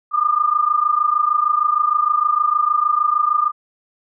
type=tone pair together; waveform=sine; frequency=1194.5 / 1221 Hz; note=D6 / D#6; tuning=+29 / -33 cents; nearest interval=unison; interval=38 cents; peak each=-17 dBFS; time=0.11-3.52 s; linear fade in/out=50 ms; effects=none